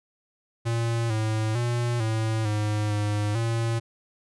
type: tone with pitch steps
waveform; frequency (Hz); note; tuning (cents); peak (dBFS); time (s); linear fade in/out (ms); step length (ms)
square; 116.1 / 109.3 / 119.8 / 110.8 / 105.6 / 104.3 / 115.2; A#2 / A2 / A#2 / A2 / G#2 / G#2 / A#2; -7 / -11 / +48 / +13 / +29 / +8 / -20; -24; 0.65-3.8; 20; 450
effects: resampled to 24000 Hz